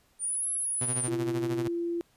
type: linear two-way sweep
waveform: sine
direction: up then down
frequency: 9090 to 11000 to 9090 Hz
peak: -28 dBFS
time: 0.19-1.1 s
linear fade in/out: 50 ms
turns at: 0.5 s
type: tone with tremolo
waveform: sawtooth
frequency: 124.9 Hz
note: B2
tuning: 20 cents sharp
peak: -26 dBFS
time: 0.81-1.68 s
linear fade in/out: 5 ms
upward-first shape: sine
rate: 13 Hz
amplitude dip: 70%
type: tone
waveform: sine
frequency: 341.6 Hz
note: F4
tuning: 38 cents flat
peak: -28 dBFS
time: 1.08-2.01 s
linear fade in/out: 0 ms
effects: pink hiss -66 dBFS RMS until 2.16 s + resampled to 32000 Hz